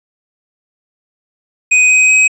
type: tone with pitch steps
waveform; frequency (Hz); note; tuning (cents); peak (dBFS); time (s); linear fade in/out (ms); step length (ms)
square; 2500 / 2516 / 2532; D#7 / D#7 / D#7; +8 / +19 / +30; -7; 1.71-2.28; 10; 190
effects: resampled to 24000 Hz